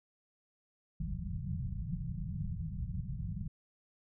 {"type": "low-pass noise", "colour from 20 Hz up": "white", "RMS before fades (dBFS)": -38, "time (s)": [1, 3.48], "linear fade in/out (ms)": 5, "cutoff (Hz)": 190, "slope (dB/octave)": 96, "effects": []}